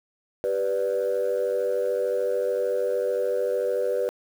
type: chord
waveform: sine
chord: G major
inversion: none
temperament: equal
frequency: 392 / 493.9 / 587.3 Hz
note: G4 / B4 / D5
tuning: 0 / 0 / 0 cents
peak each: -28 / -23 / -27 dBFS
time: 0.44-4.09 s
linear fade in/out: 0 ms
effects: tanh soft clip ceiling -17 dBFS + 8-bit